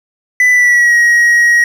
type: tone with pitch glide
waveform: triangle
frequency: 1993 to 1895.3 Hz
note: B6 to A#6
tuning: +15 to +28 cents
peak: -4 dBFS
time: 0.4-1.64 s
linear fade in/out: 2 ms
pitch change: -87 cents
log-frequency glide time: 0.51-0.95 s
effects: none